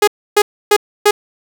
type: tone bursts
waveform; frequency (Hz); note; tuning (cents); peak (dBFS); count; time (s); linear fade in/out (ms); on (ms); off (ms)
sawtooth; 415.3; G#4; 0; -3; 4; 0.02-1.11; 5; 55; 290
effects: none